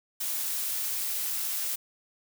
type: noise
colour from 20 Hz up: blue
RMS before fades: -31 dBFS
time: 0.2-1.76 s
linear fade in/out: 10 ms
effects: none